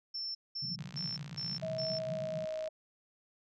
sine tone bursts, 5370 Hz, E8, 31 cents sharp, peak -36 dBFS, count 5, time 0.14-1.99 s, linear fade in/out 10 ms, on 210 ms, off 200 ms
white band-pass noise, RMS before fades -44 dBFS, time 0.62-2.45 s, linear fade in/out 5 ms, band 130 to 180 Hz, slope 48 dB/octave
click train, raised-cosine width 0.2 ms, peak -32 dBFS, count 113, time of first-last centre 0.79-2.676 s, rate 59.4 Hz
sine tone with pitch glide, 640 to 629.4 Hz, D#5 to D#5, +49 to +20 cents, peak -35 dBFS, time 1.62-2.69 s, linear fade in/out 10 ms, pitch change -29 cents, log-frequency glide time 1.97-2.41 s
effects none

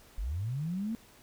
sine linear sweep, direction up, 41.2 to 233.1 Hz, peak -31 dBFS, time 0.18-0.95 s, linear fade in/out 0 ms, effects pink hiss -58 dBFS RMS until 1.22 s

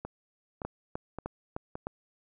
two click trains, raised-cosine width 1 ms, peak -20 / -23 dBFS, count 5 / 4, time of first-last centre 0.65-1.87 / 0.05-1.755 s, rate 3.28 / 1.76 Hz, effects none

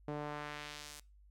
sawtooth tone with band-pass filter sweep, 148 Hz, D3, 14 cents sharp, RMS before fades -44 dBFS, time 0.08-1 s, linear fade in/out 2 ms, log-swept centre 450 to 9100 Hz, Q 0.85, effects noise-tail reverb RT60 0.3 s tail -23 dB re dry + added 50 Hz sine -59 dBFS peak until 1.3 s

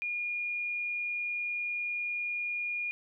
sine tone, 2430 Hz, D#7, 42 cents flat, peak -31 dBFS, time 0.02-2.91 s, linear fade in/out 0 ms, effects none

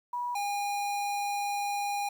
sine / square tone pair in turn, 972 / 812.5 Hz, B5 / G#5, -28 / -38 cents, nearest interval minor third, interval 310 cents, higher first, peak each -30 / -30 dBFS, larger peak neither, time 0.13-0.35 / 0.35-2.09 s, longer second, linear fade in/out 5 ms, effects 10-bit

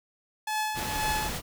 sawtooth tone with tremolo, 859 Hz, A5, 42 cents flat, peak -22 dBFS, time 0.47-1.29 s, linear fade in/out 5 ms, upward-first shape triangle, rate 2 Hz, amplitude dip 75%
pink noise, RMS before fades -33 dBFS, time 0.74-1.42 s, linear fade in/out 50 ms
effects none

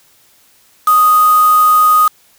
sine tone with quantisation, 1244.5 Hz, D#6, in tune, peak -6 dBFS, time 0.87-2.08 s, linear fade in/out 5 ms, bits 3, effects white hiss -50 dBFS RMS until 2.38 s

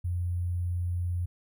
sine tone with sample-and-hold, 88.2 Hz, F2, 18 cents sharp, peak -27 dBFS, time 0.04-1.26 s, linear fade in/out 10 ms, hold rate 11025 Hz, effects none

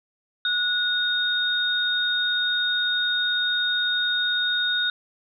sine tone pair together, 1461 / 3709 Hz, F#6 / A#7, -22 / -9 cents, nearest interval octave + major third, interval 1613 cents, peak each -24 / -23 dBFS, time 0.45-4.9 s, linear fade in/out 2 ms, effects none

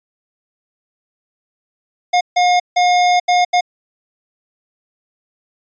square tone bursts at uneven times, 716 Hz, F5, 43 cents sharp, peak -11 dBFS, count 5, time 2.13-2.21 / 2.36-2.6 / 2.76-3.2 / 3.28-3.45 / 3.53-3.61 s, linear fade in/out 10 ms, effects resampled to 16000 Hz

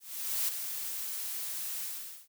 blue noise with ADSR envelope, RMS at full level -30 dBFS, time 0-2.28 s, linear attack 480 ms, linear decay 13 ms, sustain -7 dB, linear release 450 ms, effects none

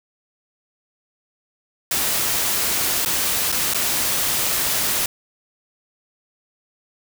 white noise with dropouts, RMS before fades -21 dBFS, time 1.91-5.06 s, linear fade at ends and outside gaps 2 ms, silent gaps 3.05-3.059 / 3.519-3.524 / 3.737-3.745 s, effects none

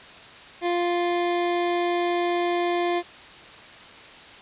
25% pulse tone, 349.2 Hz, F4, in tune, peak -18 dBFS, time 0.61-3.03 s, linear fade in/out 50 ms, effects white hiss -44 dBFS RMS until 4.41 s + resampled to 8000 Hz

